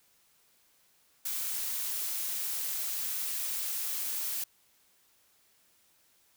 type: noise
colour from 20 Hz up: blue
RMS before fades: -34 dBFS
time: 1.25-4.44 s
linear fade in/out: 5 ms
effects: white hiss -67 dBFS RMS until 6.36 s